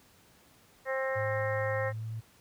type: harmonic tone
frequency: 265.1 Hz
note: C4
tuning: 23 cents sharp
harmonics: 2 / 3 / 4 / 5 / 6 / 7 / 8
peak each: -31 / -41 / -41 / -42 / -45 / -36 / -46 dBFS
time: 0.85-1.93 s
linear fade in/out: 50 ms
type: tone with pitch glide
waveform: sine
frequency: 106.9 to 111.63 Hz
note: A2 to A2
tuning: -49 to +25 cents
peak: -34 dBFS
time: 1.15-2.21 s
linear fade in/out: 20 ms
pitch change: +74 cents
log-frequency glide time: 1.79-2.06 s
effects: pink hiss -61 dBFS RMS until 2.4 s + high-pass 60 Hz 12 dB/octave